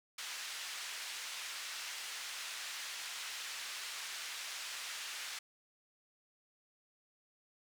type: band-pass noise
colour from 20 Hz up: pink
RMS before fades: -44 dBFS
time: 0.18-5.39 s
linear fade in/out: 5 ms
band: 1800 to 7700 Hz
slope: 12 dB/octave
effects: none